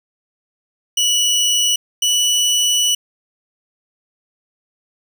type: tone pair in turn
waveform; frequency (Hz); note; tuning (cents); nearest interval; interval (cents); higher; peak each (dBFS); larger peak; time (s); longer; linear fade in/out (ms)
25% pulse; 2943 / 2956; F#7 / F#7; -10 / -2; unison; 8; second; -10; neither; 0.97-1.76 / 2.02-2.95; second; 5
effects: none